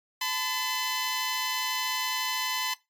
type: tone pair together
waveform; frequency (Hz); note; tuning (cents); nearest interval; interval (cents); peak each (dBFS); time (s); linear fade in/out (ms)
10% pulse; 876 / 1014; A5 / B5; -8 / +45; minor third; 253; -26 / -20; 0.21-2.74; 5
effects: noise-tail reverb RT60 0.2 s tail -19 dB re dry + AAC 64 kbps